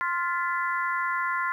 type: harmonic tone with a mistuned harmonic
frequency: 349.2 Hz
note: F4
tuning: in tune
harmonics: 3 / 4 / 5 / 6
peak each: -28 / -30 / -32 / -34 dBFS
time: 0.01-1.52 s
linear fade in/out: 0 ms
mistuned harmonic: 6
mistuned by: -74 cents
effects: 10-bit